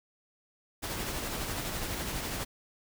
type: noise with tremolo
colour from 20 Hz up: pink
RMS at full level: -34 dBFS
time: 0.82-2.45 s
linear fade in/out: 20 ms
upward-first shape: sine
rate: 12 Hz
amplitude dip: 30%
effects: none